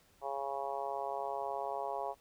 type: harmonic tone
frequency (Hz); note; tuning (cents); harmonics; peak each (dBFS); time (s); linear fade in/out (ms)
138.3; C#3; -4; 3 / 4 / 5 / 6 / 7 / 8; -44 / -42 / -40 / -41 / -43 / -47; 0.21-2.15; 50
effects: pink hiss -67 dBFS RMS until 2.2 s